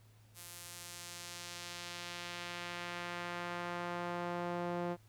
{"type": "tone with band-pass filter sweep", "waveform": "sawtooth", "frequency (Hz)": 174.61, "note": "F3", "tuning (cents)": 0, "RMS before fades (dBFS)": -42, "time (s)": [0.34, 4.97], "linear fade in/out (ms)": 50, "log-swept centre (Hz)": [12000, 550], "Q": 0.8, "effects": ["added 108 Hz sine -60 dBFS peak until 5.08 s", "pink hiss -69 dBFS RMS until 5.08 s"]}